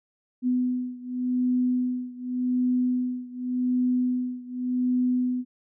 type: beating tone pair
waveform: sine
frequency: 250 / 250.87 Hz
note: B3 / B3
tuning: +21 / +27 cents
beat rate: 0.87 Hz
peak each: -25 / -27 dBFS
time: 0.42-5.45 s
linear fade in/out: 50 ms
effects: none